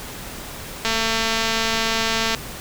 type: click train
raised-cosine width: 0.2 ms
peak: -4 dBFS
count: 338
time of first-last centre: 0.85-2.348 s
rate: 225 Hz
effects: pink hiss -34 dBFS RMS until 2.6 s